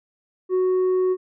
sine tone with tanh clipping, 370 Hz, F#4, in tune, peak -18 dBFS, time 0.49-1.17 s, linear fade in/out 50 ms, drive 3 dB, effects none

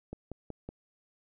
click train, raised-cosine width 2 ms, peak -26 dBFS, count 4, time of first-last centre 0.13-0.69 s, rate 5.36 Hz, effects none

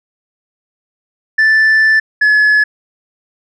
sine tone pair in turn, 1760 / 1706 Hz, A6 / G#6, 0 / +46 cents, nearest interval minor second, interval 54 cents, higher first, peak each -4 dBFS, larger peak neither, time 1.38-2 / 2.21-2.64 s, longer first, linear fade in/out 10 ms, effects tanh soft clip ceiling -6 dBFS

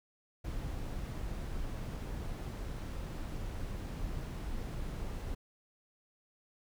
brown noise, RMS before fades -39 dBFS, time 0.44-5.35 s, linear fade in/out 10 ms, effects none

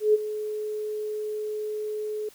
sine tone with ADSR envelope, 425.9 Hz, G#4, 44 cents sharp, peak -14 dBFS, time 0-2.29 s, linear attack 140 ms, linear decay 27 ms, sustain -14 dB, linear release 4 ms, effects white hiss -54 dBFS RMS until 2.34 s

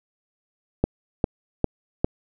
click train, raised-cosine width 2 ms, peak -5 dBFS, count 4, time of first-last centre 0.84-2.045 s, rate 2.49 Hz, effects none

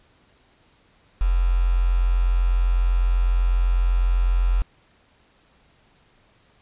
sine tone with quantisation, 44 Hz, F1, 14 cents sharp, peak -16 dBFS, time 1.21-4.62 s, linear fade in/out 0 ms, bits 6, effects pink hiss -59 dBFS RMS until 6.61 s + resampled to 8000 Hz

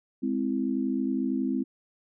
sine chord, Ab augmented, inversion none, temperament equal with one note detuned, 207.7 / 260.4 / 329.6 Hz, Ab3 / C4 / E4, 0 / -8 / 0 cents, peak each -31 / -27 / -32 dBFS, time 0.22-1.64 s, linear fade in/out 20 ms, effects none

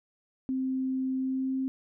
sine tone with pitch glide, 261.6 to 264 Hz, C4 to C4, 0 to +16 cents, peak -27 dBFS, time 0.49-1.68 s, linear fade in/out 0 ms, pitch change +16 cents, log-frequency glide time 1.16-1.56 s, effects none

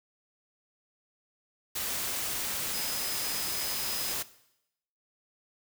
sine tone in noise, 5050 Hz, D#8, 25 cents sharp, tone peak -38 dBFS, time 2.73-4.14 s, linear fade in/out 10 ms, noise white, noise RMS -33 dBFS, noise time 1.75-4.23 s, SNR -8 dB, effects noise-tail reverb RT60 0.8 s tail -17 dB re dry

